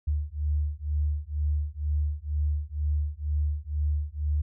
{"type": "beating tone pair", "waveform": "sine", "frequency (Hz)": [73.42, 75.52], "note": ["D2", "D2"], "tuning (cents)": [0, 49], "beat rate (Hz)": 2.1, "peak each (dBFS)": -28, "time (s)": [0.07, 4.42], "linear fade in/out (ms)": 10, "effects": []}